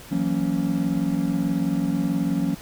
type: chord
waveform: triangle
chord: F# dominant seventh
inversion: third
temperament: just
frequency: 166.5 / 185 / 231.2 / 277.5 Hz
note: E3 / F#3 / A#3 / C#4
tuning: +18 / 0 / -14 / +2 cents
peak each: -25 / -24 / -26 / -23 dBFS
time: 0.11-2.55 s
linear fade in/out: 10 ms
effects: pink hiss -43 dBFS RMS until 2.61 s